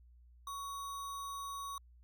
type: tone with sample-and-hold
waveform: sine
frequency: 1120 Hz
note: C#6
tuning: 18 cents sharp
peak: -40 dBFS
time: 0.47-1.78 s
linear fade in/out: 2 ms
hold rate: 4900 Hz
effects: added 60 Hz sine -58 dBFS peak until 2.03 s